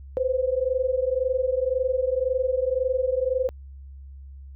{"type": "tone pair together", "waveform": "sine", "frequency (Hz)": [504, 525.9], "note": ["B4", "C5"], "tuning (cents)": [35, 9], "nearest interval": "minor second", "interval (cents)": 74, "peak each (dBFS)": -24, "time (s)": [0.17, 3.49], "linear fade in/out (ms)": 0, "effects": ["added 68 Hz sine -39 dBFS peak until 4.55 s"]}